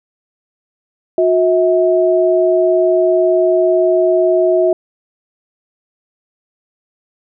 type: tone pair together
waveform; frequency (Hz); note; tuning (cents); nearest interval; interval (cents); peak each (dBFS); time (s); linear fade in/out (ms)
sine; 362.5 / 644.5; F#4 / E5; -35 / -39; minor seventh; 996; -12; 1.18-4.73; 2
effects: none